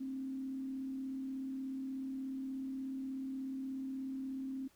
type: tone with frequency modulation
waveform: sine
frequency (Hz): 265.7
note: C4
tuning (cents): +27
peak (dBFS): -38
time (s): 0-4.68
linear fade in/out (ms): 10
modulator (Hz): 36.6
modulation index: 0.29
effects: pink hiss -68 dBFS RMS until 4.75 s